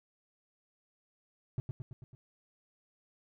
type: tone with echo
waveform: triangle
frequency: 126.8 Hz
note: B2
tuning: 46 cents sharp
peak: -28 dBFS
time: 1.58-1.6 s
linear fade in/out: 0 ms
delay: 110 ms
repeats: 5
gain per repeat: -4 dB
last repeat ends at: 2.15 s
effects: none